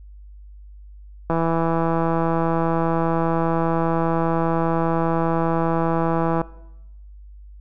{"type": "click train", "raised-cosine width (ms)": 1, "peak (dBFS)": -8, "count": 845, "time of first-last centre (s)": [1.3, 6.415], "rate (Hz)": 165, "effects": ["noise-tail reverb RT60 0.9 s tail -20 dB re dry", "added 50 Hz sine -39 dBFS peak until 7.6 s"]}